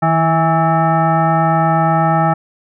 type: tone with frequency modulation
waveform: sine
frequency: 329.6 Hz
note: E4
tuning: in tune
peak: -10 dBFS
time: 0.02-2.34 s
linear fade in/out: 10 ms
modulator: 490 Hz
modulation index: 2
effects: none